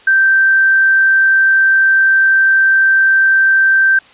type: tone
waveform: sine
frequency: 1563 Hz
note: G6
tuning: 6 cents flat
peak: -7 dBFS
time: 0.07-3.99 s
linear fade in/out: 5 ms
effects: white hiss -43 dBFS RMS until 4.13 s + resampled to 8000 Hz